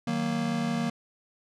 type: chord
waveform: square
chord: D# minor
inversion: none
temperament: just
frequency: 155.56 / 186.68 / 233.3 Hz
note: D#3 / F#3 / A#3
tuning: 0 / +16 / +2 cents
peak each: -34 / -34 / -29 dBFS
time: 0.07-0.9 s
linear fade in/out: 5 ms
effects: low-pass 7000 Hz 12 dB/octave